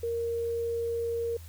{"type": "tone", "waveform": "sine", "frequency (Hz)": 465.3, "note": "A#4", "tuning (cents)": -3, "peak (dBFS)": -28, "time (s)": [0.03, 1.37], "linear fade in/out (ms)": 5, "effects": ["added 83 Hz sine -43 dBFS peak until 1.48 s", "white hiss -55 dBFS RMS until 1.48 s"]}